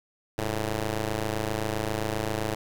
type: ring-modulated tone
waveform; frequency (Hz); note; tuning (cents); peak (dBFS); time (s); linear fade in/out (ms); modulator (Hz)
10% pulse; 107.6; A2; -38; -16; 0.38-2.55; 5; 229
effects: none